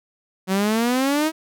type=exponential sweep; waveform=sawtooth; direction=up; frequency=185 to 323.4 Hz; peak=-14 dBFS; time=0.47-1.32 s; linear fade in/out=50 ms; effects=none